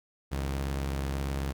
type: tone pair together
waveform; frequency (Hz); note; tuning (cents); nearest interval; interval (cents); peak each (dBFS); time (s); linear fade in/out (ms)
sawtooth; 68.13 / 154.6; C#2 / D#3; -29 / -11; octave + major second; 1418; -26 / -37; 0.31-1.53; 20
effects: none